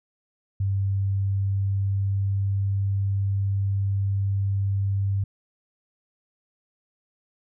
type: tone with pitch glide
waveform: sine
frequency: 98 to 98.62 Hz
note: G2 to G2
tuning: 0 to +11 cents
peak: -21 dBFS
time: 0.6-5.24 s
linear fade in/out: 5 ms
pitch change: +11 cents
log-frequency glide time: 1-2.68 s
effects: none